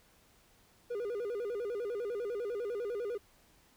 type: tone with vibrato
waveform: triangle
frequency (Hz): 442.6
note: A4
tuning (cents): +10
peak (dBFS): -32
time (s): 0.9-3.18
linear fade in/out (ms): 10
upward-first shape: square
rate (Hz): 10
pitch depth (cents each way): 150
effects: pink hiss -65 dBFS RMS until 3.76 s